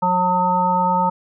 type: harmonic tone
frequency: 180.9 Hz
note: F#3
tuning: 39 cents flat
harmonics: 1 / 3 / 5 / 7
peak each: -23 / -26 / -16 / -25 dBFS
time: 0.02-1.1 s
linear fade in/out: 10 ms
effects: none